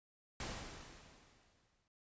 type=noise with exponential decay; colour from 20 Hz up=pink; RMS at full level=-42 dBFS; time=0.4-1.88 s; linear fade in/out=2 ms; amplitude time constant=320 ms; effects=noise-tail reverb RT60 0.1 s tail -19 dB re dry + resampled to 16000 Hz